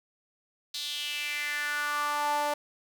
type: tone with high-pass filter sweep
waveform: sawtooth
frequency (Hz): 293.7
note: D4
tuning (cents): 0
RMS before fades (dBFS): -31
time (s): 0.74-2.54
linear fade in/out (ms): 5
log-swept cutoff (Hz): 4000 to 700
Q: 4.3
effects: none